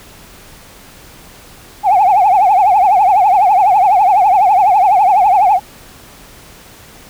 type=tone with vibrato; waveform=sine; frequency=784 Hz; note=G5; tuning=in tune; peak=-5 dBFS; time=1.83-5.6 s; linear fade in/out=50 ms; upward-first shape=triangle; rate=12 Hz; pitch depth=200 cents each way; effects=tanh soft clip ceiling -3 dBFS + pink hiss -39 dBFS RMS until 7.09 s